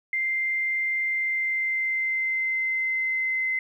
sine tone with pitch glide, 2092 to 2058 Hz, C7 to C7, -1 to -29 cents, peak -23 dBFS, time 0.13-3.59 s, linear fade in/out 2 ms, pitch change -28 cents, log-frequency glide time 1-3.47 s, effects 10-bit

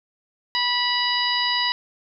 harmonic tone, 979 Hz, B5, 15 cents flat, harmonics 1 / 2 / 3 / 4 / 5, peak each -26 / -26 / -26 / -26 / -26 dBFS, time 0.55-1.72 s, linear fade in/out 0 ms, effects none

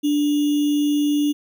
sine tone with sample-and-hold, 293 Hz, D4, 4 cents flat, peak -16 dBFS, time 0.03-1.33 s, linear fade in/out 20 ms, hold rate 3150 Hz, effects none

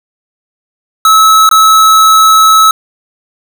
square tone with dropouts, 1297 Hz, E6, 28 cents flat, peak -3 dBFS, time 1.05-2.71 s, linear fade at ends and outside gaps 2 ms, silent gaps 1.491-1.512 s, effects none

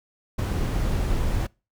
brown noise, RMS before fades -24 dBFS, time 0.38-1.47 s, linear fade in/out 10 ms, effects noise-tail reverb RT60 0.3 s tail -25 dB re dry

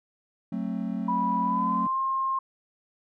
triangle chord, F# diminished, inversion none, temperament just, 185 / 222 / 266.4 Hz, F#3 / A3 / C4, 0 / +16 / +31 cents, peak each -30 / -29 / -32 dBFS, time 0.52-1.87 s, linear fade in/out 5 ms
sine tone with pitch glide, 982 to 1064.7 Hz, B5 to C6, -10 to +30 cents, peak -24 dBFS, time 1.08-2.39 s, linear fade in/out 5 ms, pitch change +140 cents, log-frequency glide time 1.42-1.99 s
effects none

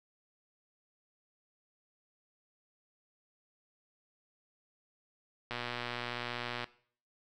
click train, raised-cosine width 0.3 ms, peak -21 dBFS, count 138, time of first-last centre 5.51-6.642 s, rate 121 Hz, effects noise-tail reverb RT60 0.5 s tail -18 dB re dry

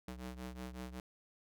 sawtooth ring-modulated tone, 125.8 Hz, B2, 32 cents sharp, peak -37 dBFS, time 0.08-1 s, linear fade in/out 2 ms, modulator 60.2 Hz, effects none

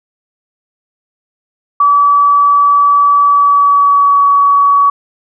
sine tone with pitch glide, 1148 to 1131.5 Hz, D6 to C#6, -40 to +35 cents, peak -5 dBFS, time 1.8-4.9 s, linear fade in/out 5 ms, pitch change -25 cents, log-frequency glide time 3.24-4.23 s, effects none

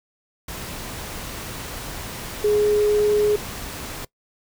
sine tone in noise, 418.2 Hz, G#4, 12 cents sharp, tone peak -15 dBFS, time 2.44-3.36 s, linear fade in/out 5 ms, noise pink, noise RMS -33 dBFS, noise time 0.48-4.05 s, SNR +15 dB, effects noise-tail reverb RT60 0.1 s tail -21 dB re dry

